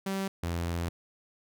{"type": "tone pair in turn", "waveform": "sawtooth", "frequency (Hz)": [193.7, 85.22], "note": ["G3", "F2"], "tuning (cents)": [-20, -42], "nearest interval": "octave + major second", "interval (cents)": 1422, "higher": "first", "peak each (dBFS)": -26, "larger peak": "neither", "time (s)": [[0.06, 0.28], [0.43, 0.89]], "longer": "second", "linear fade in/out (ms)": 5, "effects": []}